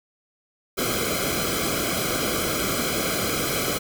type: noise with comb filter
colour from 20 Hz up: pink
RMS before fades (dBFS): -25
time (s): 0.77-3.79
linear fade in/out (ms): 20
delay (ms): 1.1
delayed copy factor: -0.95
effects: none